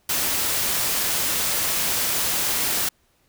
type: noise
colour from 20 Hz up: white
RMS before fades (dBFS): -23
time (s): 0.09-2.89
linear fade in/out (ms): 5
effects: pink hiss -64 dBFS RMS until 3.28 s